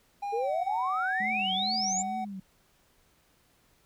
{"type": "tone with pitch glide", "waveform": "triangle", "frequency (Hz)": [809, 750.5], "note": ["G#5", "F#5"], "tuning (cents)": [-46, 24], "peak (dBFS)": -29, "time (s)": [0.22, 2.25], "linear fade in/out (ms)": 10, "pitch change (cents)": -130, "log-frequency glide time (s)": [0.38, 0.52]}
{"type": "exponential sweep", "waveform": "sine", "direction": "up", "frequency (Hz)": [433.4, 7459], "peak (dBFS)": -28, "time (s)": [0.32, 2.03], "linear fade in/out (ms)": 20}
{"type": "tone with vibrato", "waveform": "sine", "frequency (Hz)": 202.9, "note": "G#3", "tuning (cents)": -40, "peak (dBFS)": -36, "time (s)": [1.2, 2.4], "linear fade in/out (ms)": 5, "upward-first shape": "triangle", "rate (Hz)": 2.3, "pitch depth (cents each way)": 150}
{"effects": ["pink hiss -66 dBFS RMS until 3.85 s"]}